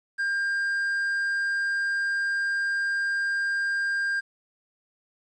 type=tone; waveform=triangle; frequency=1600 Hz; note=G6; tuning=35 cents sharp; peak=-22 dBFS; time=0.18-4.21 s; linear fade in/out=20 ms; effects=resampled to 22050 Hz + 10-bit

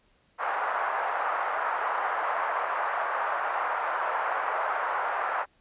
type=band-pass noise; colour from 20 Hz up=white; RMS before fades=-29 dBFS; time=0.38-5.46 s; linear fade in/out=50 ms; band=630 to 1400 Hz; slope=24 dB/octave; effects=pink hiss -66 dBFS RMS until 5.6 s + resampled to 8000 Hz

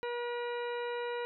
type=harmonic tone with a mistuned harmonic; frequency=480.4 Hz; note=B4; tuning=48 cents flat; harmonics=1 / 2 / 3 / 4 / 5 / 6 / 8; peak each=-35 / -41 / -45 / -47 / -49 / -51 / -53 dBFS; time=0.03-1.25 s; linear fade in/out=0 ms; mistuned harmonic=8; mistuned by=+20 cents; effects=none

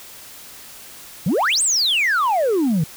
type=exponential two-way sweep; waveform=sine; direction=up then down; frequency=146.6 to 8800 to 146.6 Hz; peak=-13 dBFS; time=1.26-2.84 s; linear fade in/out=5 ms; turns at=1.62 s; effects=tanh soft clip ceiling -14 dBFS + white hiss -40 dBFS RMS until 2.96 s

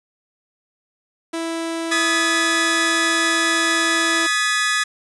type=tone; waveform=sawtooth; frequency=330 Hz; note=E4; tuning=2 cents sharp; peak=-19 dBFS; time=1.33-4.27 s; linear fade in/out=10 ms
type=chord; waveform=sawtooth; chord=G# minor; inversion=second; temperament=equal with one note detuned; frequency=1244.5 / 1700 / 1975.5 Hz; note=D#6 / G#6 / B6; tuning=0 / +40 / 0 cents; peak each=-19 / -16 / -21 dBFS; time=1.91-4.84 s; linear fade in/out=10 ms
effects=resampled to 24000 Hz + 7-bit

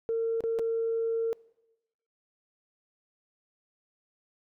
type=tone with dropouts; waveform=sine; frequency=455.5 Hz; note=A#4; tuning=40 cents flat; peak=-25 dBFS; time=0.09-1.33 s; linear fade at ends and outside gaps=0 ms; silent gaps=0.406-0.438 / 0.588-0.594 s; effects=noise-tail reverb RT60 1.0 s tail -24 dB re dry + tanh soft clip ceiling -21 dBFS

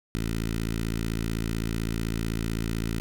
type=tone with notch filter; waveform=10% pulse; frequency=55.8 Hz; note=A1; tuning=25 cents sharp; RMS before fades=-29 dBFS; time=0.15-3 s; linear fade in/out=0 ms; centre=790 Hz; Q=0.77; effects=none

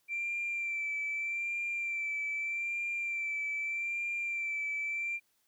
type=tone with vibrato; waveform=sine; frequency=2349 Hz; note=D7; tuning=in tune; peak=-31 dBFS; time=0.08-5.2 s; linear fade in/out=50 ms; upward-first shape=sine; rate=0.81 Hz; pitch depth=29 cents each way; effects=tanh soft clip ceiling -28 dBFS + white hiss -74 dBFS RMS until 5.47 s

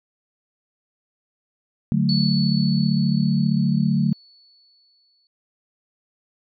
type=chord; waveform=sine; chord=D major; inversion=none; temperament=equal; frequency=146.83 / 185 / 220 Hz; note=D3 / F#3 / A3; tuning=0 / 0 / 0 cents; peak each=-21 dBFS; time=1.92-4.13 s; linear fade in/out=0 ms
type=tone with exponential decay; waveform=sine; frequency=4435 Hz; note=C#8; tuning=in tune; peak=-22 dBFS; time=2.09-5.27 s; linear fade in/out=1 ms; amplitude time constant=690 ms
effects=none

